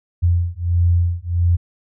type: beating tone pair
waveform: sine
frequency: 86 / 87.5 Hz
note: F2 / F2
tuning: -26 / +4 cents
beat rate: 1.5 Hz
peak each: -17 dBFS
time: 0.22-1.57 s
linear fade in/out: 20 ms
effects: none